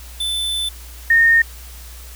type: tone pair in turn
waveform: square / sine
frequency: 3520 / 1836.9 Hz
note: A7 / A#6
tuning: 0 / -26 cents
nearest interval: major seventh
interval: 1126 cents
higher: first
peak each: -20 / -9 dBFS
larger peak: second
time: 0.2-0.69 / 1.1-1.42 s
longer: first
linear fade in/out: 5 ms
effects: added 60 Hz sine -35 dBFS peak until 2.15 s + white hiss -41 dBFS RMS until 2.15 s